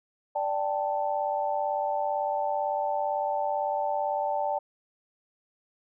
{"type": "chord", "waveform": "sine", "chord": "D suspended fourth", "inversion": "none", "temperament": "just", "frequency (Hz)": [587.3, 783.1, 881], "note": ["D5", "G5", "A5"], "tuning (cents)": [0, -2, 2], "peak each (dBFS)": -30, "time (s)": [0.35, 4.59], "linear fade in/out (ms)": 10, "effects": []}